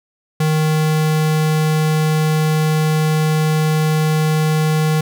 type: tone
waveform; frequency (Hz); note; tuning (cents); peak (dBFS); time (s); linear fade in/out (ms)
square; 155.56; D#3; 0; -14; 0.4-5.01; 5
effects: none